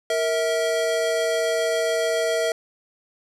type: tone pair together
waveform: square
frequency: 464.6 / 649 Hz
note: A#4 / E5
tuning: -6 / -27 cents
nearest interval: tritone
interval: 579 cents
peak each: -25 / -23 dBFS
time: 0.1-2.52 s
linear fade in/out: 2 ms
effects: low-pass 11000 Hz 12 dB/octave